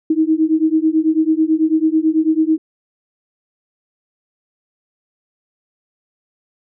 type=beating tone pair; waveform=sine; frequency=312.1 / 321.2 Hz; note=D#4 / E4; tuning=+5 / -45 cents; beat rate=9.1 Hz; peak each=-15 dBFS; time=0.1-2.58 s; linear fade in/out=5 ms; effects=none